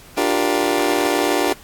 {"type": "chord", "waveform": "25% pulse", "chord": "G minor seventh", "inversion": "second", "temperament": "just", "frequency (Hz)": [294, 352.8, 392, 470.4], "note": ["D4", "F4", "G4", "Bb4"], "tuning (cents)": [2, 18, 0, 16], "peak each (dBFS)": [-18, -18, -18, -20], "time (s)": [0.17, 1.53], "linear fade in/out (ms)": 5, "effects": ["pink hiss -44 dBFS RMS until 1.63 s", "AAC 64 kbps"]}